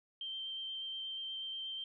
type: tone with vibrato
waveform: sine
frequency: 3136 Hz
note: G7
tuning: in tune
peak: -39 dBFS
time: 0.21-1.84 s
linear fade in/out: 2 ms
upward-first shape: sine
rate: 8.3 Hz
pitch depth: 9 cents each way
effects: none